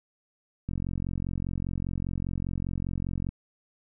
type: click train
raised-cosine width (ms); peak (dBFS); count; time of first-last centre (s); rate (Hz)
5; -19; 118; 0.69-3.29; 45
effects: none